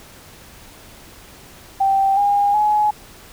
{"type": "tone with pitch steps", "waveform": "sine", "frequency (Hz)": [781, 811.3, 842.9], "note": ["G5", "G#5", "G#5"], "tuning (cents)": [-7, -41, 25], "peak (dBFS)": -13, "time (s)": [1.8, 2.91], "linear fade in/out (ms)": 10, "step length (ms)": 370, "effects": ["pink hiss -43 dBFS RMS until 3.32 s"]}